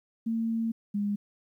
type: tone pair in turn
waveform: sine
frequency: 226.9 / 204.4 Hz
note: A#3 / G#3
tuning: -47 / -27 cents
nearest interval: major second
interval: 180 cents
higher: first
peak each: -26 dBFS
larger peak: neither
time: 0.26-0.72 / 0.94-1.16 s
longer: first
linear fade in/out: 10 ms
effects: 11-bit